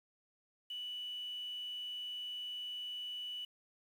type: tone with quantisation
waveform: sine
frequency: 2960 Hz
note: F#7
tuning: in tune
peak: -40 dBFS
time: 0.7-3.45 s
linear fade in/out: 5 ms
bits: 10
effects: none